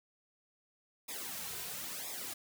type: noise with flanger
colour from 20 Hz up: white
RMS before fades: -42 dBFS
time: 1.08-2.34 s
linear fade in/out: 10 ms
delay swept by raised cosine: 0.67 to 3.57 ms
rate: 1 Hz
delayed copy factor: -0.9
effects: none